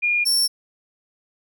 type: tone pair in turn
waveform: sine / sawtooth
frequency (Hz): 2423 / 5439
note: D#7 / F8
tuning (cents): -47 / -47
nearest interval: octave + major second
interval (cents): 1400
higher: second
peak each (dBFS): -17 / -14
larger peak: second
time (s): 0.02-0.25 / 0.25-0.48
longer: neither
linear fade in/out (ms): 20
effects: none